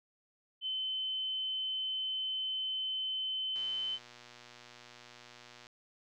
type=tone; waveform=sine; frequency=3060 Hz; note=G7; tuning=42 cents flat; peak=-33 dBFS; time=0.61-3.99 s; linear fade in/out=50 ms
type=click train; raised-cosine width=0.2 ms; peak=-35 dBFS; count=254; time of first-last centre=3.56-5.668 s; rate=120 Hz
effects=none